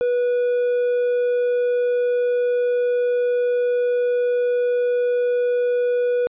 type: tone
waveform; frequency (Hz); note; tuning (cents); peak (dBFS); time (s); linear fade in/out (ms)
triangle; 488.8; B4; -18; -15; 0.01-6.27; 0
effects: resampled to 8000 Hz